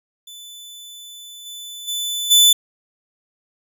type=tone with level steps; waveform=sawtooth; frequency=3500 Hz; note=A7; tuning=10 cents flat; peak=-33 / -29 / -19 / -6 dBFS; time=0.27-2.53 s; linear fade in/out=5 ms; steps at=1.45 / 1.87 / 2.3 s; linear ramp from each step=20 ms; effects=none